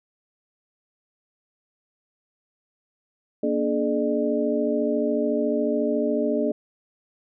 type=tone cluster; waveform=sine; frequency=236.9 / 290.9 / 426.2 / 602 Hz; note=A#3 / D4 / G#4 / D5; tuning=+28 / -16 / +45 / +43 cents; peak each=-26 dBFS; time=3.43-6.52 s; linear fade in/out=5 ms; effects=none